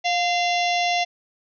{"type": "harmonic tone with a mistuned harmonic", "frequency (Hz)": 689, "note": "F5", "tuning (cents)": -24, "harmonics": [1, 3, 4, 5, 6, 7, 8, 9], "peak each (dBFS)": [-21, -27, -28, -30, -34, -39, -34, -37], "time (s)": [0.04, 1.05], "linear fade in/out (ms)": 20, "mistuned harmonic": 1, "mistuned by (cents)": 40, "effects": []}